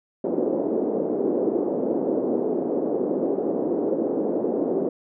pink band-pass noise, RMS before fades -24 dBFS, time 0.24-4.89 s, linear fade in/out 5 ms, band 280 to 510 Hz, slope 24 dB/octave, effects none

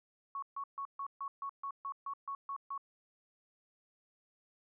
sine tone bursts, 1108.7 Hz, C#6, in tune, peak -37 dBFS, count 12, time 0.35-2.778 s, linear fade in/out 2 ms, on 74 ms, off 140 ms, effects none

